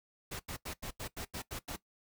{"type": "noise bursts", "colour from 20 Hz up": "pink", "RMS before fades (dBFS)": -41, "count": 9, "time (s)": [0.31, 1.764], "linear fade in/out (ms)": 10, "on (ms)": 86, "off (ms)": 85, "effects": ["noise-tail reverb RT60 0.1 s tail -17 dB re dry"]}